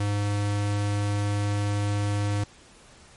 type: tone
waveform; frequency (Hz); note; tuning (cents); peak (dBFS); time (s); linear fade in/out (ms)
square; 102.5; G#2; -22; -24; 0-2.44; 5
effects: pink hiss -52 dBFS RMS until 3.16 s + MP3 48 kbps